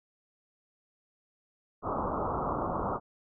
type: low-pass noise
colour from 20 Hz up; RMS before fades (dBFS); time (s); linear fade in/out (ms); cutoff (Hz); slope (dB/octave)
white; -32; 1.82-3; 50; 1300; 96
effects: none